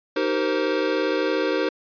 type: chord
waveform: square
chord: C minor seventh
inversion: first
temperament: equal with one note detuned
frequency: 311.1 / 383.9 / 466.2 / 523.3 Hz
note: Eb4 / G4 / Bb4 / C5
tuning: 0 / -36 / 0 / 0 cents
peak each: -27 dBFS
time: 0.16-1.69 s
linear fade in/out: 5 ms
effects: resampled to 11025 Hz